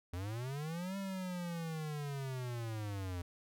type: linear two-way sweep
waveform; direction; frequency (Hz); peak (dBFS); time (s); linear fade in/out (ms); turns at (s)
square; up then down; 84.7 to 197.7 to 86.3; -39; 0.13-3.22; 5; 0.97
effects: none